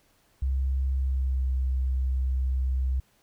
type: tone with pitch glide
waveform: sine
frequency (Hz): 66.3 to 64.82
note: C2 to C2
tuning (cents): +23 to -16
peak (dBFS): -23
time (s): 0.42-3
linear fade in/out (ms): 5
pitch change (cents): -39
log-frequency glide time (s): 0.97-1.48
effects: pink hiss -65 dBFS RMS until 3.22 s